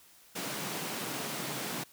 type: high-pass noise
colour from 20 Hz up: pink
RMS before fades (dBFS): -37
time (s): 0.35-1.84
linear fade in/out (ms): 10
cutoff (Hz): 130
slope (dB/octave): 48
effects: white hiss -59 dBFS RMS until 1.92 s